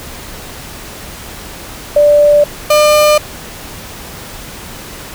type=tone pair in turn; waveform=sine / 35% pulse; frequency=587.3 / 601 Hz; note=D5 / D5; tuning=0 / +40 cents; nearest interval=unison; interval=40 cents; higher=second; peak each=-4 dBFS; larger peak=neither; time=1.96-2.44 / 2.7-3.18 s; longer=neither; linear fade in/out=5 ms; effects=pink hiss -29 dBFS RMS until 5.14 s

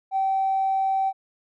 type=tone with tanh clipping; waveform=triangle; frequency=772 Hz; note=G5; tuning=27 cents flat; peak=-20 dBFS; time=0.11-1.13 s; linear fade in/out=50 ms; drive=4 dB; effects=none

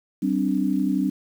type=chord; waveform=sine; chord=G suspended fourth; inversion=none; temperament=equal with one note detuned; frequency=192.63 / 261.6 / 293.7 Hz; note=G3 / C4 / D4; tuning=-30 / 0 / 0 cents; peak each=-24 dBFS; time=0.22-1.1 s; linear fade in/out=10 ms; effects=8-bit

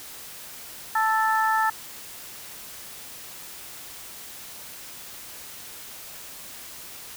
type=harmonic tone; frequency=440 Hz; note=A4; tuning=in tune; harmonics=2 / 3 / 4; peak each=-22 / -25 / -26 dBFS; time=0.95-1.7 s; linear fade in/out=5 ms; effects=white hiss -41 dBFS RMS until 7.16 s

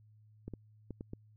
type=clicks; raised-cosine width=3 ms; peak=-29 dBFS; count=5; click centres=0.48 / 0.537 / 0.907 / 1.009 / 1.134 s; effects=added 107 Hz sine -59 dBFS peak until 1.36 s

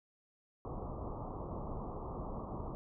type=low-pass noise; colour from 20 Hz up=pink; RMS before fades=-42 dBFS; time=0.65-2.75 s; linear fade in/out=0 ms; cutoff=1200 Hz; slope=96 dB/octave; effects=none

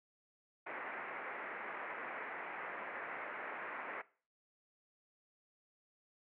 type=low-pass noise; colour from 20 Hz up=white; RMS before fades=-44 dBFS; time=0.66-4.02 s; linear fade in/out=10 ms; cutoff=2200 Hz; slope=48 dB/octave; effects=noise-tail reverb RT60 0.4 s tail -19 dB re dry + high-pass 400 Hz 12 dB/octave

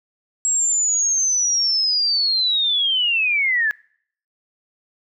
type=linear sweep; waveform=sine; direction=down; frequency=7680 to 1679 Hz; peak=-16 dBFS; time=0.45-3.71 s; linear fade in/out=0 ms; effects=noise-tail reverb RT60 0.6 s tail -25 dB re dry

